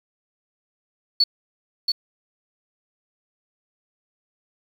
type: tone with echo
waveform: sine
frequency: 4435 Hz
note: C#8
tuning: in tune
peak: -13 dBFS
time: 1.2-1.24 s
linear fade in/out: 5 ms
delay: 680 ms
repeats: 1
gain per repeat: -5 dB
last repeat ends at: 1.92 s
effects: 7-bit